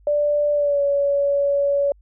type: tone with pitch glide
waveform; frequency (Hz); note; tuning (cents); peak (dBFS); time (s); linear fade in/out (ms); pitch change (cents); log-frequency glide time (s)
sine; 587.3 to 565.3; D5 to C#5; 0 to +34; -16; 0.07-1.92; 2; -66; 0.53-0.82
effects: added 50 Hz sine -49 dBFS peak until 2.01 s